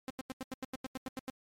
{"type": "tone bursts", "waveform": "sawtooth", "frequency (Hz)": 261.6, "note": "C4", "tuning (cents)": 0, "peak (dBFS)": -33, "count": 12, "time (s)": [0.08, 1.3], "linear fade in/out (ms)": 0, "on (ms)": 21, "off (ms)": 88, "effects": ["MP3 64 kbps"]}